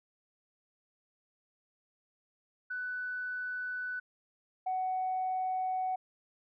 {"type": "tone pair in turn", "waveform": "sine", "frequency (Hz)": [1493, 746.5], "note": ["F#6", "F#5"], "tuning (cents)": [15, 15], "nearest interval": "octave", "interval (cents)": 1200, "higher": "first", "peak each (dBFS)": [-34, -29], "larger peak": "second", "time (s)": [[2.7, 4], [4.66, 5.96]], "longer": "neither", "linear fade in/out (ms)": 10, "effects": ["tanh soft clip ceiling -26 dBFS"]}